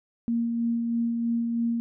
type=tone with tremolo; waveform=sine; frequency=233.1 Hz; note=A#3; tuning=in tune; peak=-22 dBFS; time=0.28-1.8 s; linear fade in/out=0 ms; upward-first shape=sine; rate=3.1 Hz; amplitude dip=30%; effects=none